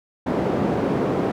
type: band-pass noise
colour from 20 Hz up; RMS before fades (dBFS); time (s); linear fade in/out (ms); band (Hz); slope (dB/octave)
white; -22; 0.26-1.32; 10; 130 to 450; 12
effects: none